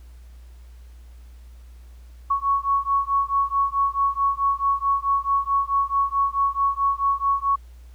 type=beating tone pair; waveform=sine; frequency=1108.7 / 1113.3 Hz; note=C#6 / C#6; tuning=0 / +7 cents; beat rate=4.6 Hz; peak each=-22 dBFS; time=2.3-7.56 s; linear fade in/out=10 ms; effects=added 60 Hz sine -41 dBFS peak until 7.94 s + pink hiss -60 dBFS RMS until 7.94 s